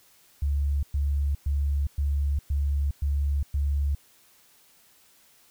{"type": "tone bursts", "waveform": "sine", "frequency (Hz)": 71.1, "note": "C#2", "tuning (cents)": 45, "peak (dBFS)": -22, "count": 7, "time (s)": [0.42, 3.95], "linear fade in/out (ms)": 5, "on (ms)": 410, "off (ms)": 110, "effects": ["white hiss -59 dBFS RMS until 5.5 s"]}